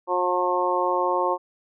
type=harmonic tone; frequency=179.6 Hz; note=F3; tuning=49 cents sharp; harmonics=2 / 3 / 4 / 5 / 6; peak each=-27 / -26 / -30 / -25 / -26 dBFS; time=0.07-1.38 s; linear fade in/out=50 ms; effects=none